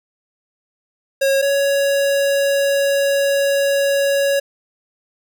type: tone pair in turn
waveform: square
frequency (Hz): 545 / 557.7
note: C#5 / C#5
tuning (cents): -29 / +10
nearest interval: unison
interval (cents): 39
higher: second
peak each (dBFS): -14 / -15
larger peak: first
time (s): 1.21-1.42 / 1.42-4.4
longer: second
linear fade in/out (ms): 10
effects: none